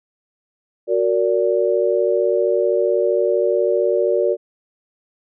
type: chord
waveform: sine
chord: Gb augmented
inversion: none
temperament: just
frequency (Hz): 370 / 462.5 / 578.1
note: Gb4 / Bb4 / D5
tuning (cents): 0 / -14 / -27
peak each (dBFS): -19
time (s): 0.87-4.37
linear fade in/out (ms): 50
effects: none